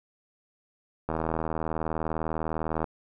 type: click train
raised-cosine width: 1 ms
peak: -15 dBFS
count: 141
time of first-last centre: 1.09-2.842 s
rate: 79.9 Hz
effects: none